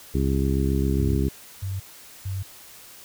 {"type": "harmonic tone", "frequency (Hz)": 67.4, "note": "C#2", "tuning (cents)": -48, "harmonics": [1, 2, 3, 4, 5, 6], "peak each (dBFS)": [-23, -26, -28, -29, -30, -31], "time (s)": [0.14, 1.29], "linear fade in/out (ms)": 10}
{"type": "tone bursts", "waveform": "sine", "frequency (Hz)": 96.3, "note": "G2", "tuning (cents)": -30, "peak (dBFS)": -26, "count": 3, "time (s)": [0.99, 2.43], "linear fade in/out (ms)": 10, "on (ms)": 180, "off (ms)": 450}
{"effects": ["white hiss -46 dBFS RMS until 3.04 s"]}